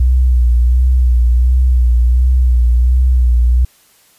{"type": "tone with vibrato", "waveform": "sine", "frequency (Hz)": 61.5, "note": "B1", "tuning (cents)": -7, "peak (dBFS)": -7, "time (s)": [0, 3.65], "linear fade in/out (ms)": 5, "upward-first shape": "sine", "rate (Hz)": 1.4, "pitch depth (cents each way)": 55, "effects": ["white hiss -50 dBFS RMS until 4.18 s", "resampled to 32000 Hz"]}